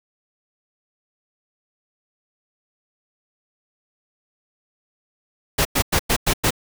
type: noise bursts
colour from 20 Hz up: pink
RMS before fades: -18 dBFS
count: 6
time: 5.58-6.507 s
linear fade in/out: 10 ms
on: 72 ms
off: 99 ms
effects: none